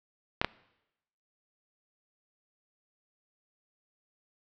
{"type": "clicks", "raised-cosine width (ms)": 0.3, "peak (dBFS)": -9, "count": 2, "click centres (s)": [0.415, 0.446], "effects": ["noise-tail reverb RT60 0.9 s tail -22 dB re dry", "low-pass 5000 Hz 12 dB/octave"]}